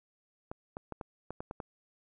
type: clicks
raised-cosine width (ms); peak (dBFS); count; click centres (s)
1; -25; 8; 0.515 / 0.769 / 0.923 / 1.012 / 1.306 / 1.405 / 1.511 / 1.602
effects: none